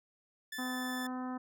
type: tone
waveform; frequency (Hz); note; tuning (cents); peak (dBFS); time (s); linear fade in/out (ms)
sawtooth; 1753; A6; -7; -36; 0.52-1.07; 5
type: harmonic tone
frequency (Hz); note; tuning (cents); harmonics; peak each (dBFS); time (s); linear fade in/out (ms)
254.1; B3; +49; 1 / 2 / 3 / 4 / 5 / 6 / 7; -37 / -50 / -45 / -47 / -48 / -56 / -56; 0.58-1.38; 10
effects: none